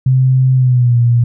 sine tone with pitch glide, 130.1 to 119.3 Hz, C3 to A#2, -9 to +41 cents, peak -7 dBFS, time 0.06-1.24 s, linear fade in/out 5 ms, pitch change -150 cents, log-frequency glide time 0.55-0.97 s, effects none

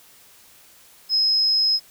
sine tone, 5120 Hz, D#8, 49 cents sharp, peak -16 dBFS, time 1.09-1.8 s, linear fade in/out 50 ms, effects white hiss -51 dBFS RMS until 1.9 s

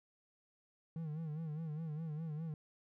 triangle tone with vibrato, 157 Hz, D#3, 16 cents sharp, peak -37 dBFS, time 0.96-2.54 s, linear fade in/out 2 ms, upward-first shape sine, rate 4.9 Hz, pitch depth 93 cents each way, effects none

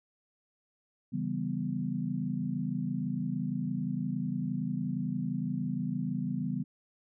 sine chord, C# half-diminished seventh, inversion none, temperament equal, 138.59 / 164.81 / 196 / 246.9 Hz, C#3 / E3 / G3 / B3, 0 / 0 / 0 / 0 cents, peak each -37 / -36 / -35 / -35 dBFS, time 1.12-6.64 s, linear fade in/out 20 ms, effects none

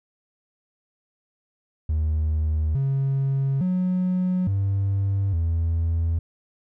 triangle tone with pitch steps, 77.7 / 136.2 / 183 / 98.4 / 83 Hz, D#2 / C#3 / F#3 / G2 / E2, -2 / -30 / -19 / +7 / +12 cents, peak -17 dBFS, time 1.89-6.19 s, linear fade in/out 5 ms, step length 860 ms, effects tanh soft clip ceiling -15 dBFS

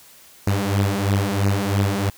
sawtooth beating tone pair, 98 / 101 Hz, G2 / G#2, 0 / -48 cents, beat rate 3 Hz, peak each -17 dBFS, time 0.47-2.1 s, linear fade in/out 5 ms, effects white hiss -48 dBFS RMS until 2.17 s

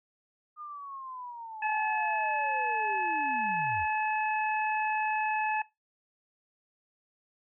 sine linear sweep, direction down, 1226 to 65.41 Hz, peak -39 dBFS, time 0.56-3.87 s, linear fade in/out 50 ms
harmonic tone, 861 Hz, A5, 38 cents flat, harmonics 1 / 2 / 3, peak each -29 / -33 / -35 dBFS, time 1.62-5.62 s, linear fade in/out 5 ms
effects noise-tail reverb RT60 0.2 s tail -19 dB re dry

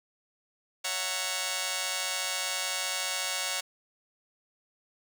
5% pulse chord, F# dominant seventh, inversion second, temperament just, 555 / 666 / 740 / 925 Hz, C#5 / E5 / F#5 / A#5, +2 / +18 / 0 / -14 cents, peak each -25 / -27 / -24 / -26 dBFS, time 0.84-3.61 s, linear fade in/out 10 ms, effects none

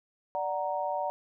sine chord, D augmented, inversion none, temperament equal with one note detuned, 587.3 / 743 / 932.3 Hz, D5 / F#5 / A#5, 0 / +7 / 0 cents, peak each -33 dBFS, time 0.35-1.1 s, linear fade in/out 0 ms, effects none

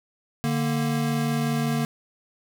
square tone pair together, 147.63 / 233.1 Hz, D3 / A#3, +9 / 0 cents, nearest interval minor sixth, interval 791 cents, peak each -26 dBFS, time 0.44-1.85 s, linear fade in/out 0 ms, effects 8-bit

